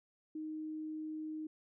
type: tone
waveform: sine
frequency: 311.1 Hz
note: D#4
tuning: in tune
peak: -39 dBFS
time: 0.35-1.47 s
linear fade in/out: 5 ms
effects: none